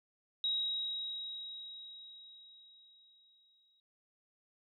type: tone with exponential decay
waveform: sine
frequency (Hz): 3816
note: A#7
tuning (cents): +40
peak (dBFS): -30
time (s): 0.44-3.8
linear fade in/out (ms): 1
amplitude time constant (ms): 730
effects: none